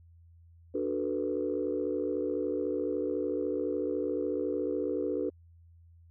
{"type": "chord", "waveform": "sine", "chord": "B minor seventh", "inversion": "first", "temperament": "equal", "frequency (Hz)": [293.7, 370, 440, 493.9], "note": ["D4", "F#4", "A4", "B4"], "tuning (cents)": [0, 0, 0, 0], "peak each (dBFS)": -34, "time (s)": [0.74, 5.3], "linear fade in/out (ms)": 10, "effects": ["tanh soft clip ceiling -19 dBFS", "added 84 Hz sine -54 dBFS peak until 6.1 s"]}